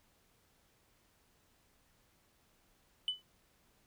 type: tone with exponential decay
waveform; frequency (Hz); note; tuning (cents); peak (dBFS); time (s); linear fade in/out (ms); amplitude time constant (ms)
sine; 3000; F#7; +23; -26; 3.08-3.22; 1; 29
effects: tanh soft clip ceiling -28 dBFS + pink hiss -71 dBFS RMS until 3.86 s